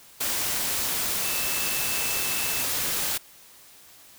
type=tone in noise; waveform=sine; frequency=2637 Hz; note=E7; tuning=in tune; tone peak=-34 dBFS; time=1.24-2.63 s; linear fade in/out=10 ms; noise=white; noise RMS=-27 dBFS; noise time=0.2-3.18 s; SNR=-10 dB; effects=white hiss -51 dBFS RMS until 4.18 s